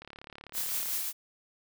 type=click train; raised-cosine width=0.3 ms; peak=-29 dBFS; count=32; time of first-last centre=0.02-0.886 s; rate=35.8 Hz
type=noise with tremolo; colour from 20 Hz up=blue; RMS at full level=-31 dBFS; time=0.53-1.13 s; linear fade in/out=50 ms; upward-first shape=triangle; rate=5.4 Hz; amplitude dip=40%
effects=none